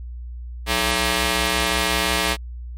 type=ring-modulated tone; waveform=5% pulse; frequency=247.6 Hz; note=B3; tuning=5 cents sharp; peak=-4 dBFS; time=0.66-2.37 s; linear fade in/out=50 ms; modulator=1420 Hz; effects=added 60 Hz sine -30 dBFS peak until 2.77 s + MP3 64 kbps